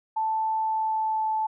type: tone with pitch glide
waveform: sine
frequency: 880 to 872.9 Hz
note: A5 to A5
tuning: 0 to -14 cents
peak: -23 dBFS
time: 0.16-1.47 s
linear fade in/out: 10 ms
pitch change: -14 cents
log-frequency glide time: 0.59-1.3 s
effects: none